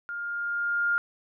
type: tone with level ramp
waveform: sine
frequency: 1409 Hz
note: F6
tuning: 15 cents sharp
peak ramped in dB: -32 to -21 dBFS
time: 0.09-0.98 s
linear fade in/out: 0 ms
effects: none